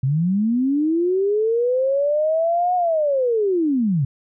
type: linear two-way sweep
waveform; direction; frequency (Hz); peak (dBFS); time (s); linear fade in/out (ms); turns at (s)
sine; up then down; 125.8 to 731 to 125.8; -16; 0.03-4.05; 5; 2.75
effects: none